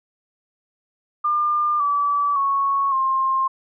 sine tone with pitch steps, 1200 / 1151.8 / 1105.5 / 1061.1 Hz, D6 / D6 / C#6 / C6, +37 / -34 / -5 / +24 cents, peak -17 dBFS, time 1.24-3.48 s, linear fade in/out 10 ms, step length 560 ms, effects none

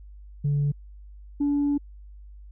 sine tone pair in turn, 144 / 287.2 Hz, D3 / D4, -34 / -39 cents, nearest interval octave, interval 1195 cents, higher second, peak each -19 dBFS, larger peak neither, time 0.44-0.72 / 1.4-1.78 s, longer second, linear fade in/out 10 ms, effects tanh soft clip ceiling -18 dBFS + added 50 Hz sine -42 dBFS peak until 2.51 s

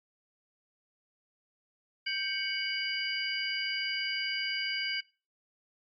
sine tone cluster, 1567 / 2237 / 2957 / 4782 Hz, G6 / C#7 / F#7 / D8, -1 / +15 / -2 / +30 cents, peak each -38 / -34 / -35 / -36 dBFS, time 2.06-5.01 s, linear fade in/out 10 ms, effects noise-tail reverb RT60 0.3 s tail -19 dB re dry + MP3 96 kbps

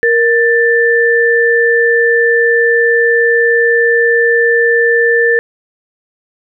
sine tone pair together, 468.4 / 1770.2 Hz, A#4 / A6, +8 / +10 cents, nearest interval octave + major seventh, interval 2302 cents, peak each -10 dBFS, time 0.03-5.39 s, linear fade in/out 0 ms, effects none

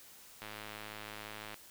click train, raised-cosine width 0.3 ms, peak -28 dBFS, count 120, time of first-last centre 0.42-1.543 s, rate 106 Hz, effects white hiss -56 dBFS RMS until 1.7 s

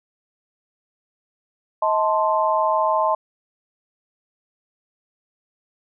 sine chord, A diminished, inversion second, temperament equal with one note detuned, 634.6 / 880 / 1046.5 Hz, Eb5 / A5 / C6, +34 / 0 / 0 cents, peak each -21 dBFS, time 1.82-3.15 s, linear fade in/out 5 ms, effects none

